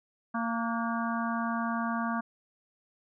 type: harmonic tone with a mistuned harmonic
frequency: 230 Hz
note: A#3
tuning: 23 cents flat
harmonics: 1 / 3 / 4 / 5 / 6 / 7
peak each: -31 / -37 / -38 / -35 / -39 / -41 dBFS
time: 0.34-2.21 s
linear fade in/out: 10 ms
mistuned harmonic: 6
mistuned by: +70 cents
effects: none